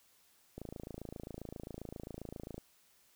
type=click train; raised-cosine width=2 ms; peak=-30 dBFS; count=56; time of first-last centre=0.58-2.58 s; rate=27.5 Hz; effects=white hiss -68 dBFS RMS until 3.15 s